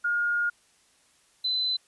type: tone pair in turn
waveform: sine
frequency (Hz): 1424 / 4028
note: F6 / B7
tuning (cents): +33 / +33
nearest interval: octave + tritone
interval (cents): 1800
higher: second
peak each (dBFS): -23 / -24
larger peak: first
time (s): 0.04-0.5 / 1.44-1.77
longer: first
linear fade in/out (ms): 10
effects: white hiss -63 dBFS RMS until 1.87 s + resampled to 24000 Hz